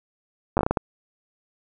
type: slowing click train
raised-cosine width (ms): 1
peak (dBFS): -6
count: 8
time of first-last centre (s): 0.57-0.772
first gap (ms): 9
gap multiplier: 1.38
effects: none